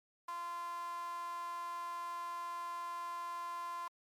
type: tone with high-pass filter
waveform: sawtooth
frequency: 344.8 Hz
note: F4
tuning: 22 cents flat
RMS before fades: -42 dBFS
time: 0.28-3.88 s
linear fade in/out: 5 ms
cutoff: 1000 Hz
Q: 9.2
effects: MP3 64 kbps